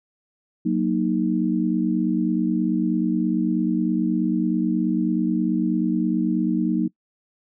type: chord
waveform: sine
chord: D# minor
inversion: first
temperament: equal with one note detuned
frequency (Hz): 185 / 234.3 / 311.1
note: F#3 / A#3 / D#4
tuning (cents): 0 / +9 / 0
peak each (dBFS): -23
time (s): 0.65-6.88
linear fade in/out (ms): 10
effects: noise-tail reverb RT60 0.1 s tail -23 dB re dry

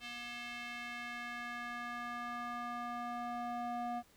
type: tone with band-pass filter sweep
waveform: square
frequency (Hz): 240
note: B3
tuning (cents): -49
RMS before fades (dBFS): -42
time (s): 0-4.03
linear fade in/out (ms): 50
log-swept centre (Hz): 2900 to 710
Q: 1.9
effects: pink hiss -66 dBFS RMS until 4.16 s

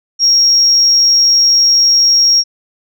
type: tone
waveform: sine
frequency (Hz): 5588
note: F8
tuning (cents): 0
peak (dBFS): -5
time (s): 0.19-2.44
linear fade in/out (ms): 50
effects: tanh soft clip ceiling -2 dBFS

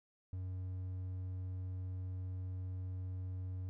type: tone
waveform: triangle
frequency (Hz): 92.5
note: F#2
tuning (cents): 0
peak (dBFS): -37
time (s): 0.33-3.69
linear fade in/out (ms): 0
effects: none

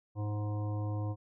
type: harmonic tone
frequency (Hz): 104.6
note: G#2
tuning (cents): +13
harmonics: 1 / 3 / 5 / 7 / 9 / 10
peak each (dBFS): -32 / -42 / -46 / -49 / -51 / -52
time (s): 0.15-1.16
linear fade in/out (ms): 50
effects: none

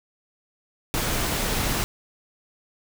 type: noise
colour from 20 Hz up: pink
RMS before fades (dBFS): -25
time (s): 0.94-1.84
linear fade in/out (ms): 0
effects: none

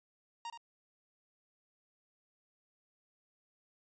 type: tone with echo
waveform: 45% pulse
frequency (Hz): 933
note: A#5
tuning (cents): +1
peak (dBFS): -40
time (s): 0.45-0.5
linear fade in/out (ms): 2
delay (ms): 75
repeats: 1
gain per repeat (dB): -7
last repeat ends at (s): 0.575
effects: resampled to 16000 Hz

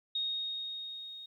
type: tone with level ramp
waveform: sine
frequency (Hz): 3729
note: A#7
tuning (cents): 0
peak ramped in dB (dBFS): -30 to -44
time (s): 0.15-1.26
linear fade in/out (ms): 5
effects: 12-bit

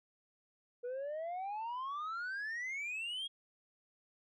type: exponential sweep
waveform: sine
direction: up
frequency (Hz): 477.6 to 3310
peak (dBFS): -35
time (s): 0.83-3.28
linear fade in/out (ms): 20
effects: tanh soft clip ceiling -37 dBFS

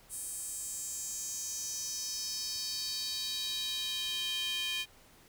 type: tone with high-pass filter sweep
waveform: square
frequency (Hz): 349.2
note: F4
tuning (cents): 0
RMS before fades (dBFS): -37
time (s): 0.09-4.86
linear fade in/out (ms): 50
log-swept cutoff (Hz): 9000 to 2800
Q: 4.3
effects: pink hiss -60 dBFS RMS until 5.28 s

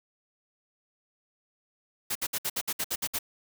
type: noise bursts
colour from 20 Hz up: white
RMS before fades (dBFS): -30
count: 10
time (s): 2.1-3.189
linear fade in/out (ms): 10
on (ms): 54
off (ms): 61
effects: none

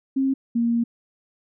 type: tone pair in turn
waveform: sine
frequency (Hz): 268.3 / 234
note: C4 / A#3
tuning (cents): +44 / +7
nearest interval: major second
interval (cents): 237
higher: first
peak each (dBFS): -18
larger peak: neither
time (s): 0.16-0.34 / 0.55-0.84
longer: second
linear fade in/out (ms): 10
effects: none

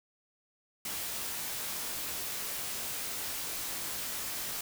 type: noise with comb filter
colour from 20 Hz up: white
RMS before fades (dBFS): -37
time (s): 0.85-4.61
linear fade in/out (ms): 2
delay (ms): 19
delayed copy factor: -0.55
effects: none

